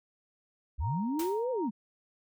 sine linear two-way sweep, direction up then down, 53.8 to 523.3 to 186.8 Hz, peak -29 dBFS, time 0.78-1.71 s, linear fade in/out 20 ms, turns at 1.51 s
sine tone with tremolo, 932.3 Hz, A#5, in tune, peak -34 dBFS, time 0.8-1.7 s, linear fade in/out 50 ms, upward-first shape sine, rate 2.5 Hz, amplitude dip 55%
white noise with exponential decay, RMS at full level -37 dBFS, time 1.19-1.45 s, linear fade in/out 5 ms, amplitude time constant 56 ms
effects none

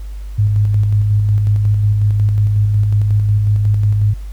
sine tone with tremolo, 103.83 Hz, G#2, in tune, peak -9 dBFS, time 0.38-4.14 s, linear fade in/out 10 ms, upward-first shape square, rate 5.5 Hz, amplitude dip 25%, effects added 50 Hz sine -24 dBFS peak until 4.32 s + pink hiss -48 dBFS RMS until 4.32 s

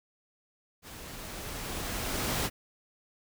pink noise with level ramp, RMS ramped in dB -46 to -29 dBFS, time 0.82-2.5 s, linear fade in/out 50 ms, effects none

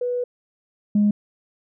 sine tone pair in turn, 491.3 / 207.3 Hz, B4 / G#3, -9 / -3 cents, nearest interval octave + minor third, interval 1494 cents, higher first, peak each -21 / -13 dBFS, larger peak second, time 0.01-0.24 / 0.95-1.11 s, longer first, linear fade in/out 5 ms, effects tanh soft clip ceiling -11 dBFS

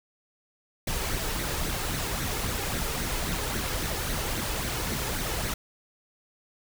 pink noise with flanger, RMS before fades -30 dBFS, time 0.87-5.54 s, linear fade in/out 5 ms, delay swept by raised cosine 0.48 to 2.38 ms, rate 3.7 Hz, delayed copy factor +0.5, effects none

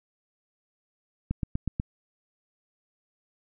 click train, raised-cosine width 5 ms, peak -15 dBFS, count 5, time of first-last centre 1.31-1.799 s, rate 8.18 Hz, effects none

